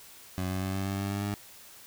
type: tone with pitch steps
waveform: 20% pulse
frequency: 92.5 / 93.79 / 95.1 / 96.43 / 97.77 / 99.14 / 100.52 / 101.93 Hz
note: F#2 / F#2 / F#2 / G2 / G2 / G2 / G2 / G#2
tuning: 0 / +24 / +48 / -28 / -4 / +20 / +44 / -32 cents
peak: -25 dBFS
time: 0.38-1.34 s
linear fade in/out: 0 ms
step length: 120 ms
effects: white hiss -51 dBFS RMS until 1.86 s